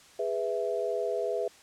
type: chord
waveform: sine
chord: E major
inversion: first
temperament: just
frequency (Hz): 412 / 494.4 / 659.3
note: G#4 / B4 / E5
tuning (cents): -14 / +2 / 0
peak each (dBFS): -32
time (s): 0.19-1.48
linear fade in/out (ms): 5
effects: white hiss -55 dBFS RMS until 1.62 s + low-pass 8000 Hz 12 dB/octave